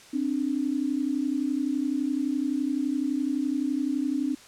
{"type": "tone pair together", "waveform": "sine", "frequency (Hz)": [265.2, 297], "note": ["C4", "D4"], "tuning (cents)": [23, 20], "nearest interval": "major second", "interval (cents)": 197, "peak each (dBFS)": -27, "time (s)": [0.13, 4.35], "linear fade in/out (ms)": 10, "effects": ["white hiss -50 dBFS RMS until 4.47 s", "low-pass 8000 Hz 12 dB/octave"]}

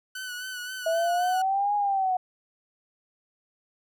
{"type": "tone with vibrato", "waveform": "sawtooth", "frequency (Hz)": 1493, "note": "F#6", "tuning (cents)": 15, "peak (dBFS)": -30, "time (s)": [0.15, 1.42], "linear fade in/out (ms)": 5, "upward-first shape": "sine", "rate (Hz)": 3.8, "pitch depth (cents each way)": 40}
{"type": "exponential two-way sweep", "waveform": "sine", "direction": "up then down", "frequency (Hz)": [648, 830, 731], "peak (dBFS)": -22, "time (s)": [0.86, 2.17], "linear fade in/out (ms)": 5, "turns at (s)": 1.75}
{"effects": []}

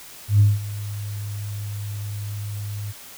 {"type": "tone with ADSR envelope", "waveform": "sine", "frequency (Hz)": 103.2, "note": "G#2", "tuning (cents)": -10, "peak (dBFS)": -9, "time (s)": [0.28, 2.93], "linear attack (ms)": 120, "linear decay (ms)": 190, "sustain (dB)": -18, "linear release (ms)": 27, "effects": ["tanh soft clip ceiling -6 dBFS", "white hiss -42 dBFS RMS until 3.17 s"]}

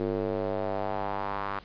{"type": "tone with band-pass filter sweep", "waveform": "square", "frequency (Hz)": 49.8, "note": "G1", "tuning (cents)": 28, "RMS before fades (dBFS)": -31, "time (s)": [0, 1.59], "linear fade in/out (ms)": 0, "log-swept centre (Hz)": [390, 1200], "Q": 2.4, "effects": ["pink hiss -53 dBFS RMS until 1.64 s", "resampled to 11025 Hz"]}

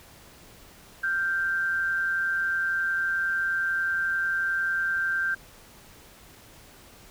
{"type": "tone pair together", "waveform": "sine", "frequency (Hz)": [1396.9, 1568], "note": ["F6", "G6"], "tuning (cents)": [0, 0], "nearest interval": "major second", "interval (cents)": 200, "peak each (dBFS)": [-33, -24], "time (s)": [1.03, 5.35], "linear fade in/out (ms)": 10, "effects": ["pink hiss -51 dBFS RMS until 7.1 s"]}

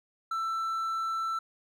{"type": "tone", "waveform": "triangle", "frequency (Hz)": 1332, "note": "E6", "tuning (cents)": 18, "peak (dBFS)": -27, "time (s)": [0.31, 1.39], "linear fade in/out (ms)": 5, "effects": []}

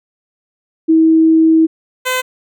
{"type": "tone pair in turn", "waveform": ["sine", "10% pulse"], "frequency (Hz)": [321.8, 510.4], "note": ["E4", "C5"], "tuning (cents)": [-42, -43], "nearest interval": "minor sixth", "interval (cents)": 799, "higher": "second", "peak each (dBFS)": -6, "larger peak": "neither", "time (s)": [[0.88, 1.67], [2.05, 2.22]], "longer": "first", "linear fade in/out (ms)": 20, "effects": []}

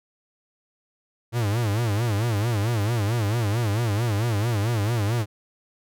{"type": "tone with vibrato", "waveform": "45% pulse", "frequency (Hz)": 110, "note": "A2", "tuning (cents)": 0, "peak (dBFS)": -21, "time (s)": [1.32, 5.26], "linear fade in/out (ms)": 50, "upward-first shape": "sine", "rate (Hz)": 4.5, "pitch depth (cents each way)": 170, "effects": []}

